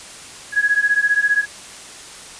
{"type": "beating tone pair", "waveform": "sine", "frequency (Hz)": [1661.2, 1676.2], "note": ["G#6", "G#6"], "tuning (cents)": [0, 16], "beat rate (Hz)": 15, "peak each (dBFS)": -17, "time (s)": [0.52, 1.46], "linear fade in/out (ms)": 50, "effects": ["white hiss -37 dBFS RMS until 2.39 s", "resampled to 22050 Hz"]}